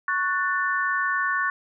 sine chord, F# minor, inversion second, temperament just, 1110 / 1480 / 1776 Hz, C#6 / F#6 / A6, +2 / 0 / +16 cents, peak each -26 dBFS, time 0.08-1.5 s, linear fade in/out 2 ms, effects none

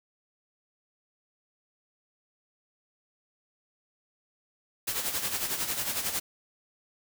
white noise with tremolo, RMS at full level -29 dBFS, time 4.87-6.2 s, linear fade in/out 10 ms, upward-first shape sine, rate 11 Hz, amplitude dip 60%, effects none

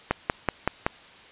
click train, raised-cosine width 0.5 ms, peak -6 dBFS, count 5, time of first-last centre 0.11-0.865 s, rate 5.3 Hz, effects white hiss -49 dBFS RMS until 1.31 s + resampled to 8000 Hz

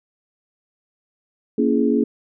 sine chord, A# half-diminished seventh, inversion none, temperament just, 233.1 / 279.7 / 335.6 / 419.5 Hz, A#3 / C#4 / E4 / G#4, 0 / +16 / +31 / +17 cents, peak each -19 / -20 / -24 / -21 dBFS, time 1.58-2.04 s, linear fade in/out 5 ms, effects none

